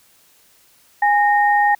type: tone pair together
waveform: sine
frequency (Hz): 824.1 / 1850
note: G#5 / A#6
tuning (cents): -14 / -14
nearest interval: octave + major second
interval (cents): 1400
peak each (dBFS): -13 / -18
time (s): 1.02-1.75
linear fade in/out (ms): 5
effects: white hiss -54 dBFS RMS until 1.79 s